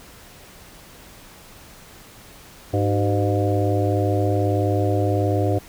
harmonic tone with a mistuned harmonic, 101.6 Hz, G#2, 38 cents flat, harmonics 1 / 3 / 4 / 5 / 6 / 7, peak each -20 / -25 / -26 / -27 / -28 / -28 dBFS, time 2.73-5.59 s, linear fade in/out 10 ms, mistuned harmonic 4, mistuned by -100 cents, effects pink hiss -45 dBFS RMS until 5.68 s

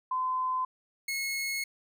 sine / sawtooth tone pair in turn, 1025 / 2176 Hz, C6 / C#7, -36 / -33 cents, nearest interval octave + minor second, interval 1303 cents, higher second, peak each -27 dBFS, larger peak neither, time 0.11-0.65 / 1.08-1.64 s, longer second, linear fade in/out 5 ms, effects none

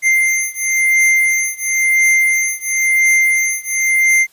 square beating tone pair, 2093 / 2093.97 Hz, C7 / C7, 0 / +1 cents, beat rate 0.97 Hz, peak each -15 / -16 dBFS, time 0.02-4.27 s, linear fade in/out 50 ms, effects white hiss -52 dBFS RMS until 4.32 s + resampled to 32000 Hz

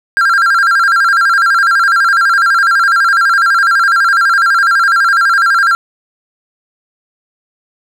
triangle tone with vibrato, 1480 Hz, F#6, in tune, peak -5 dBFS, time 0.17-5.75 s, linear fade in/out 0 ms, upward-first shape square, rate 12 Hz, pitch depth 140 cents each way, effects none

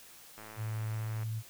click train, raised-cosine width 0.5 ms, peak -33 dBFS, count 93, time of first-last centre 0.38-1.232 s, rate 108 Hz
sine tone with pitch glide, 110 to 111.02 Hz, A2 to A2, 0 to +16 cents, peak -33 dBFS, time 0.56-1.43 s, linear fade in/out 50 ms, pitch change +16 cents, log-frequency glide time 0.73-1.15 s
effects white hiss -54 dBFS RMS until 1.49 s

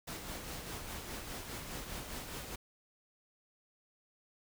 pink noise with tremolo, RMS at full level -42 dBFS, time 0.07-2.56 s, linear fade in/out 10 ms, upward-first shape sine, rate 4.9 Hz, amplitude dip 40%, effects none

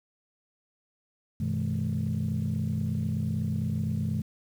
sine tone cluster, 97.4 / 125.7 / 161.8 / 212.7 Hz, G2 / B2 / E3 / G#3, -11 / +31 / -32 / +42 cents, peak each -31 dBFS, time 1.4-4.22 s, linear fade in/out 5 ms, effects tanh soft clip ceiling -20 dBFS + 9-bit

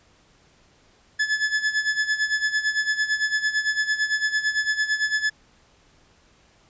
45% pulse tone with tremolo, 1722 Hz, A6, 38 cents flat, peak -18 dBFS, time 1.19-5.3 s, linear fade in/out 10 ms, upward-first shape sine, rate 8.9 Hz, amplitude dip 75%, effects pink hiss -58 dBFS RMS until 6.69 s + resampled to 16000 Hz

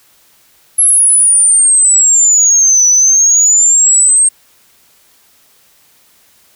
sine exponential two-way sweep, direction down then up, 11175 to 5920 to 8510 Hz, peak -4 dBFS, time 0.78-4.29 s, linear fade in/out 10 ms, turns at 2.87 s, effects tanh soft clip ceiling 0 dBFS + white hiss -49 dBFS RMS until 6.55 s

